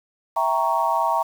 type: chord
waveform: sine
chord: E diminished seventh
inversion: none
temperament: equal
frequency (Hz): 659.3 / 784 / 932.3 / 1108.7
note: E5 / G5 / Bb5 / Db6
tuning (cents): 0 / 0 / 0 / 0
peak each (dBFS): -25 / -26 / -21 / -25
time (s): 0.36-1.23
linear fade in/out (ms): 10
effects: 7-bit